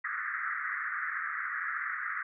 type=band-pass noise; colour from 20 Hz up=white; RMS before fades=-35 dBFS; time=0.04-2.23 s; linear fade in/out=5 ms; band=1200 to 2000 Hz; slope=96 dB/octave; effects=none